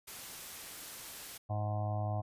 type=noise; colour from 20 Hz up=white; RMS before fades=-46 dBFS; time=0.07-1.38 s; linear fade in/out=10 ms
type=harmonic tone; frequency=105.1 Hz; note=G#2; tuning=21 cents sharp; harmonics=1 / 2 / 3 / 5 / 6 / 7 / 8 / 9 / 10; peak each=-33 / -48 / -50 / -52 / -42 / -41 / -50 / -54 / -51 dBFS; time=1.49-2.22 s; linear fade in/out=20 ms
effects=resampled to 32000 Hz